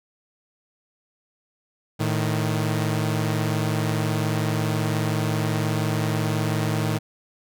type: tone pair together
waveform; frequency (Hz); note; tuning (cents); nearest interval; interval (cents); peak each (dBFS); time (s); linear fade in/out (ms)
sawtooth; 110 / 155.68; A2 / D#3; 0 / +1; tritone; 601; -20 / -21; 1.99-6.99; 20
effects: none